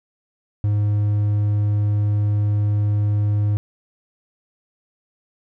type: tone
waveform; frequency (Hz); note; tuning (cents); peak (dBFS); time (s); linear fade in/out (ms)
triangle; 103.83; G#2; 0; -14; 0.64-3.57; 0
effects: none